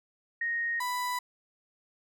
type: tone pair in turn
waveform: sine / 35% pulse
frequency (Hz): 1864.7 / 990.6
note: A#6 / B5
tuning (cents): 0 / +5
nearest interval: major seventh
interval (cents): 1095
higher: first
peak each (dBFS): -28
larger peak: neither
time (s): 0.41-0.8 / 0.8-1.19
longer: neither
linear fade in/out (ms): 5
effects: none